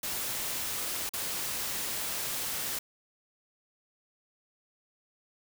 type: noise with dropouts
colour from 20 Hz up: white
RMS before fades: -34 dBFS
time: 0.03-2.79 s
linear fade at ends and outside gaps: 5 ms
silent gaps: 1.093-1.135 s
effects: none